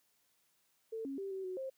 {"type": "tone with pitch steps", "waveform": "sine", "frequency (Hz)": [447.1, 273.5, 391.5, 382.6, 370.2, 530], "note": ["A4", "C#4", "G4", "G4", "F#4", "C5"], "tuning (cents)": [28, -23, -2, -42, 1, 22], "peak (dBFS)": -38, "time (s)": [0.92, 1.7], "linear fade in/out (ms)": 10, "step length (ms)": 130, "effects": ["white hiss -75 dBFS RMS until 1.77 s", "high-pass 80 Hz 12 dB/octave"]}